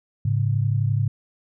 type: tone pair together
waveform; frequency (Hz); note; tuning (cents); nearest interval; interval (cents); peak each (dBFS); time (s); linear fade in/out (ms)
sine; 106.92 / 138.59; A2 / C#3; -49 / 0; major third; 449; -20 / -23; 0.25-1.08; 5
effects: none